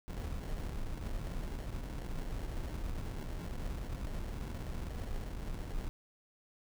brown noise with sample-and-hold, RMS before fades -39 dBFS, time 0.08-5.89 s, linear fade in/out 0 ms, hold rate 1225 Hz, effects none

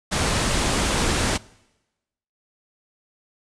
pink low-pass noise, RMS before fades -22 dBFS, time 0.11-1.38 s, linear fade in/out 20 ms, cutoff 9800 Hz, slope 48 dB/octave, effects noise-tail reverb RT60 1.0 s tail -23 dB re dry

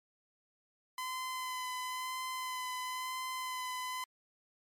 sawtooth tone with vibrato, 1019 Hz, C6, 46 cents flat, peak -33 dBFS, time 0.98-4.04 s, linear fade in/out 2 ms, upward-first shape sine, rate 0.99 Hz, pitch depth 16 cents each way, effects MP3 64 kbps

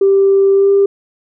sine tone with pitch glide, 392 to 397.2 Hz, G4 to G4, 0 to +23 cents, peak -6 dBFS, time 0.01-0.86 s, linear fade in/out 5 ms, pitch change +23 cents, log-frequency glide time 0.53-0.71 s, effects tanh soft clip ceiling -2 dBFS

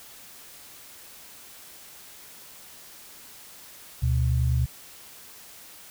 sine tone pair together, 73.42 / 123.48 Hz, D2 / B2, 0 / 0 cents, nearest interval major sixth, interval 900 cents, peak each -23 dBFS, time 4.02-4.66 s, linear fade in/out 10 ms, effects white hiss -47 dBFS RMS until 5.9 s

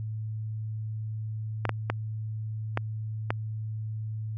clicks, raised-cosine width 0.5 ms, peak -11 dBFS, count 5, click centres 1.653 / 1.693 / 1.9 / 2.774 / 3.305 s, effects added 109 Hz sine -31 dBFS peak until 4.37 s

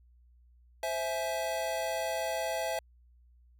square chord, C augmented, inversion none, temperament equal with one note detuned, 523.3 / 659.3 / 841.2 Hz, C5 / E5 / G#5, 0 / 0 / +22 cents, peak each -38 / -34 / -38 dBFS, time 0.83-2.79 s, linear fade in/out 2 ms, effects added 60 Hz sine -58 dBFS peak until 3.59 s

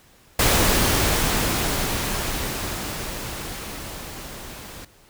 pink noise with level ramp, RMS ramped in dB -17 to -39 dBFS, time 0.39-4.85 s, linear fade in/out 5 ms, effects pink hiss -54 dBFS RMS until 5.09 s

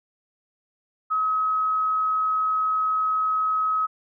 sine tone, 1276 Hz, D#6, 43 cents sharp, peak -20 dBFS, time 1.1-3.87 s, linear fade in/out 20 ms, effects none

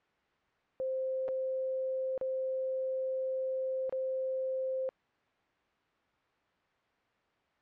sine tone with dropouts, 523.3 Hz, C5, in tune, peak -31 dBFS, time 0.8-4.89 s, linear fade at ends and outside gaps 0 ms, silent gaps 1.281-1.287 / 2.178-2.212 / 3.895-3.925 s, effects white hiss -71 dBFS RMS until 7.61 s + low-pass 2000 Hz 12 dB/octave

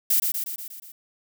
violet noise with echo, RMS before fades -20 dBFS, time 0.1-0.2 s, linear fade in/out 5 ms, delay 120 ms, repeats 6, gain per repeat -4 dB, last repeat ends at 0.92 s, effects none

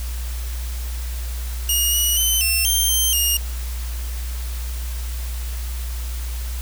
10% pulse tone with pitch steps, 2865 / 2916 / 3057 / 2700 / 3159 / 3134 / 2842 Hz, F7 / F#7 / G7 / E7 / G7 / G7 / F7, +44 / -26 / -44 / +41 / +13 / -1 / +30 cents, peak -9 dBFS, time 1.69-3.37 s, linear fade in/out 2 ms, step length 240 ms, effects added 60 Hz sine -24 dBFS peak until 6.61 s + white hiss -37 dBFS RMS until 6.61 s

